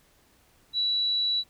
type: tone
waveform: sine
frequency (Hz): 3931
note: B7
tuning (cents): -9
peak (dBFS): -23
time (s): 0.73-1.44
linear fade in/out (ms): 50
effects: pink hiss -62 dBFS RMS until 1.49 s